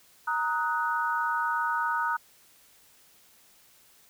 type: chord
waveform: sine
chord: D# minor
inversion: second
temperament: equal with one note detuned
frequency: 932.3 / 1256.8 / 1480 Hz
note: A#5 / D#6 / F#6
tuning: 0 / +17 / 0 cents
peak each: -29 / -30 / -30 dBFS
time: 0.27-2.17 s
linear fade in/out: 10 ms
effects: white hiss -59 dBFS RMS until 4.09 s